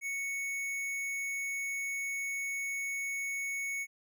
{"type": "tone with tanh clipping", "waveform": "sine", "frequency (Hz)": 2217, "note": "C#7", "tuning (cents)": 0, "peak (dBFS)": -35, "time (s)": [0.01, 3.87], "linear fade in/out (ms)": 50, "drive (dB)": 17, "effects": []}